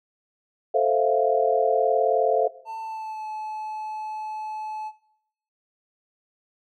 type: chord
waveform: sine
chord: F major seventh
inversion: first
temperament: equal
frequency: 440 / 523.3 / 659.3 / 698.5 Hz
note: A4 / C5 / E5 / F5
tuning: 0 / 0 / 0 / 0 cents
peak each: -23 / -24 / -23 / -23 dBFS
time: 0.74-2.48 s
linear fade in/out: 10 ms
type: tone with pitch glide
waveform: triangle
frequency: 892 to 862.1 Hz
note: A5 to A5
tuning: +23 to -36 cents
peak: -29 dBFS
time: 2.65-4.92 s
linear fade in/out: 50 ms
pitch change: -59 cents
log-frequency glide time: 2.78-3.27 s
effects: noise-tail reverb RT60 0.8 s tail -19 dB re dry